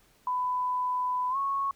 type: tone with pitch glide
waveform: sine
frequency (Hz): 999 to 1102.1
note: B5 to C#6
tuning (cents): +20 to -10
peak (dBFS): -26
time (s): 0.27-1.71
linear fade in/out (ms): 2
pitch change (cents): +170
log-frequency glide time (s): 1.3-1.37
effects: pink hiss -63 dBFS RMS until 1.75 s